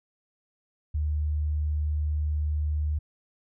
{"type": "tone", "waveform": "sine", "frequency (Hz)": 75.4, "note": "D2", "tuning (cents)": 46, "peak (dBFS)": -24, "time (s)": [0.94, 2.99], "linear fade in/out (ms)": 10, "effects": []}